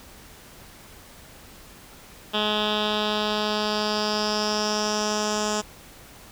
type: tone with low-pass filter sweep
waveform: 10% pulse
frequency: 211.5 Hz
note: G#3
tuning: 32 cents sharp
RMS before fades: -25 dBFS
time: 2.33-5.62 s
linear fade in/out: 20 ms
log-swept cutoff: 3400 to 6700 Hz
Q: 5
effects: pink hiss -47 dBFS RMS until 6.31 s